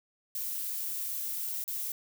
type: noise with dropouts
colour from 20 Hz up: violet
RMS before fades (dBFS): -35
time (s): 0.35-1.92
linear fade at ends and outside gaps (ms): 2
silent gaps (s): 1.64-1.678
effects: none